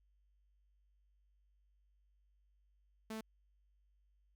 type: tone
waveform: sawtooth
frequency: 220 Hz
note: A3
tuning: in tune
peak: -38 dBFS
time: 3.1-3.21 s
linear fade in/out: 5 ms
effects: added 50 Hz sine -70 dBFS peak until 4.35 s